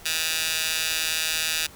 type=tone with high-pass filter; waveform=15% pulse; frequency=159.8 Hz; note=D#3; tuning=47 cents sharp; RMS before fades=-26 dBFS; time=0.05-1.67 s; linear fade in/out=10 ms; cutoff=2900 Hz; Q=1; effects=pink hiss -47 dBFS RMS until 1.75 s